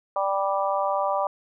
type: harmonic tone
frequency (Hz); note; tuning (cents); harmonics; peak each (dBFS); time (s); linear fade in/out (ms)
196; G3; 0; 3 / 4 / 5 / 6; -26 / -27 / -28 / -29; 0.16-1.27; 2
effects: none